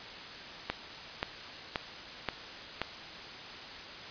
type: click train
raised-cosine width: 0.3 ms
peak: -14 dBFS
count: 5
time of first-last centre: 0.7-2.816 s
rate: 1.89 Hz
effects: white hiss -44 dBFS RMS until 4.1 s + resampled to 11025 Hz